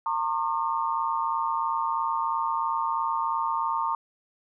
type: tone cluster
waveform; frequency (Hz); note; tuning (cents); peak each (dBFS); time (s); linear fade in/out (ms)
sine; 913 / 1081 / 1204; A#5 / C#6 / D6; -36 / -44 / +43; -27 / -29 / -31; 0.06-3.95; 2
effects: none